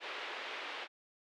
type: band-pass noise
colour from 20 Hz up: white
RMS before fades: -43 dBFS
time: 0-0.88 s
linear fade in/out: 50 ms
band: 370 to 3200 Hz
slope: 24 dB/octave
effects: none